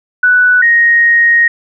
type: tone pair in turn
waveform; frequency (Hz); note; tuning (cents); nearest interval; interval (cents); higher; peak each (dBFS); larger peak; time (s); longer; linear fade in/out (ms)
sine; 1485 / 1871; F#6 / A#6; +6 / +6; major third; 400; second; -5; neither; 0.23-0.62 / 0.62-1.48; second; 5
effects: none